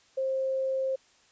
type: tone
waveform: sine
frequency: 530 Hz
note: C5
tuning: 22 cents sharp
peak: -26 dBFS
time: 0.17-0.96 s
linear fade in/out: 10 ms
effects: white hiss -62 dBFS RMS until 1.31 s + resampled to 16000 Hz